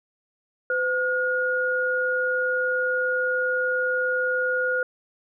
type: tone pair together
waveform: sine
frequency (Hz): 508 / 1435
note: B4 / F6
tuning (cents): +49 / +47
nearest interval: octave + tritone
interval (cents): 1798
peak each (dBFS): -25 / -23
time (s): 0.7-4.83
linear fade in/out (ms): 2
effects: none